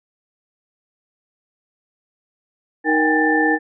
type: tone cluster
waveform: sine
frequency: 311.8 / 468.4 / 776 / 813 / 1772 Hz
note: D#4 / A#4 / G5 / G#5 / A6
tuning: +4 / +8 / -18 / -37 / +12 cents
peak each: -18 / -22 / -27 / -22 / -18 dBFS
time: 2.84-3.59 s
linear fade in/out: 50 ms
effects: none